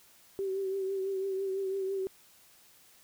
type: tone with vibrato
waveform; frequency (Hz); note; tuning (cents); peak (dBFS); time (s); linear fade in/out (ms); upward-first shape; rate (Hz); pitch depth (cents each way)
sine; 386; G4; -27; -30; 0.39-2.07; 0; triangle; 6; 43
effects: white hiss -60 dBFS RMS until 3.03 s